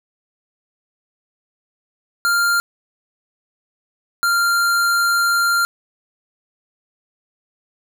square tone pair in turn, 1396 / 1390.4 Hz, F6 / F6, -1 / -8 cents, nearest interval unison, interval 7 cents, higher first, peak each -15 dBFS, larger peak neither, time 2.25-2.6 / 4.23-5.65 s, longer second, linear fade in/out 0 ms, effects none

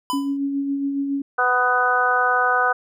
square tone with exponential decay, 1000 Hz, B5, 21 cents sharp, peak -20 dBFS, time 0.1-0.37 s, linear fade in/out 0 ms, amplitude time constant 57 ms
sine tone with tremolo, 278.6 Hz, C#4, 9 cents sharp, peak -19 dBFS, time 0.13-1.22 s, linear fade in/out 5 ms, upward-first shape sine, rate 7.2 Hz, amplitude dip 35%
harmonic tone, 249 Hz, B3, 14 cents sharp, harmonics 2 / 3 / 4 / 5 / 6, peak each -26 / -22 / -26 / -21 / -20 dBFS, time 1.38-2.73 s, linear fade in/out 10 ms
effects none

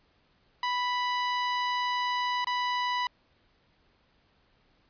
sawtooth tone with dropouts, 987.8 Hz, B5, in tune, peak -23 dBFS, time 0.63-3.07 s, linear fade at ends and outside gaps 2 ms, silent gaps 2.445-2.47 s, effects pink hiss -67 dBFS RMS until 4.89 s + resampled to 11025 Hz

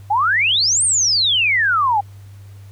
sine exponential two-way sweep, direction up then down, 784 to 9050 to 784 Hz, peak -13 dBFS, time 0.1-2.01 s, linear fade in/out 10 ms, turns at 0.84 s, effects added 99 Hz sine -36 dBFS peak until 2.71 s + pink hiss -53 dBFS RMS until 2.71 s

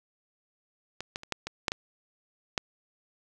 clicks, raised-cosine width 0.2 ms, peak -18 / -16 / -26 / -12 / -17 / -8 / -13 / -9 dBFS, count 8, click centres 1.006 / 1.159 / 1.234 / 1.323 / 1.47 / 1.682 / 1.719 / 2.578 s, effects none

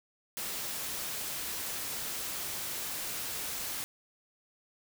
white noise, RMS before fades -37 dBFS, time 0.37-3.84 s, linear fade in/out 0 ms, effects none

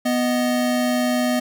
square tone pair together, 247 / 622.3 Hz, B3 / D#5, 0 / 0 cents, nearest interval octave + major third, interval 1600 cents, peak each -20 / -24 dBFS, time 0.05-1.4 s, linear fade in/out 10 ms, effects none

